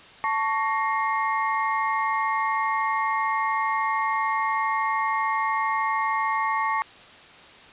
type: tone cluster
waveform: sine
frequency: 883 / 1116 / 1858 / 2130 Hz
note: A5 / C#6 / A#6 / C7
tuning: +6 / +11 / -6 / +30 cents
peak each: -26 / -25 / -31 / -32 dBFS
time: 0.24-6.82 s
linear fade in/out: 0 ms
effects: white hiss -47 dBFS RMS until 7.72 s + resampled to 8000 Hz